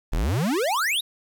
square exponential sweep, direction up, 32.7 to 3962 Hz, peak -22 dBFS, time 0.12-1.01 s, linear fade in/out 10 ms, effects 8-bit

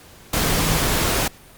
sine tone in noise, 162.9 Hz, E3, 20 cents flat, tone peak -27 dBFS, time 0.41-0.79 s, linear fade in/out 5 ms, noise pink, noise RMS -20 dBFS, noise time 0.33-1.28 s, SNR -10 dB, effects pink hiss -46 dBFS RMS until 1.57 s + Opus 48 kbps

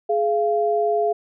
sine tone pair together, 420.4 / 689 Hz, G#4 / F5, +21 / -24 cents, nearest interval major sixth, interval 855 cents, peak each -20 dBFS, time 0.09-1.13 s, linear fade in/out 10 ms, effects none

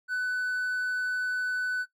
triangle tone, 1498 Hz, F#6, 21 cents sharp, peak -24 dBFS, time 0.08-1.86 s, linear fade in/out 50 ms, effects noise-tail reverb RT60 0.1 s tail -18 dB re dry + tanh soft clip ceiling -20 dBFS

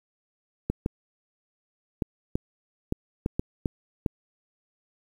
clicks, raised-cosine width 3 ms, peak -12 dBFS, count 9, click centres 0.7 / 0.861 / 2.022 / 2.355 / 2.924 / 3.261 / 3.395 / 3.658 / 4.062 s, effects 8-bit

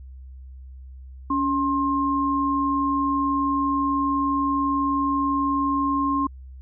sine tone pair together, 281.6 / 1063 Hz, C#4 / C6, +27 / +27 cents, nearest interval octave + major seventh, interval 2300 cents, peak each -23 / -22 dBFS, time 1.3-6.27 s, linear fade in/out 5 ms, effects added 65 Hz sine -38 dBFS peak until 6.61 s

